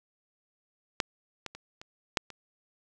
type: clicks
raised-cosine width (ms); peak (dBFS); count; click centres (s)
0.2; -8 / -19 / -26 / -27 / -7 / -27; 6; 1.002 / 1.463 / 1.55 / 1.815 / 2.172 / 2.303
effects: none